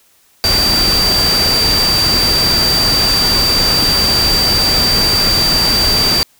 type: tone in noise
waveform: sine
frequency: 4669 Hz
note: D8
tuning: 11 cents flat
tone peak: -11 dBFS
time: 0.44-6.23 s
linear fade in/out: 0 ms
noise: pink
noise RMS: -17 dBFS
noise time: 0.44-6.23 s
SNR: +3 dB
effects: white hiss -52 dBFS RMS until 6.39 s